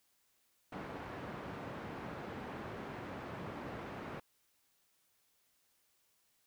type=band-pass noise; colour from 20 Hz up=pink; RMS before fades=-45 dBFS; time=0.72-4.2 s; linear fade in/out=5 ms; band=120 to 1600 Hz; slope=12 dB/octave; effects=white hiss -75 dBFS RMS until 6.46 s